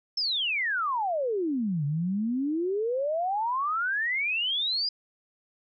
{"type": "exponential two-way sweep", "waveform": "sine", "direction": "down then up", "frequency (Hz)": [5410, 140, 4963], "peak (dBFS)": -25, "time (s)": [0.17, 4.89], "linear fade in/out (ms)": 5, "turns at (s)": 1.85, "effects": []}